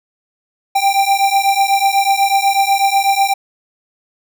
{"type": "beating tone pair", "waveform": "square", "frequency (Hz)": [784, 792.1], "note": ["G5", "G5"], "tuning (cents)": [0, 18], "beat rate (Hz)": 8.1, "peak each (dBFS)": -15, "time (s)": [0.75, 3.34], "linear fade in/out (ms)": 10, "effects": []}